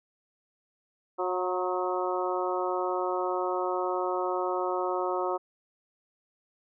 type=harmonic tone with a mistuned harmonic; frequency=181.9 Hz; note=F#3; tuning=29 cents flat; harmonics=2 / 3 / 4 / 5 / 6 / 7; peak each=-31 / -33 / -34 / -35 / -36 / -36 dBFS; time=1.18-5.38 s; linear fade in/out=20 ms; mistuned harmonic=5; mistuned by=+32 cents; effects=none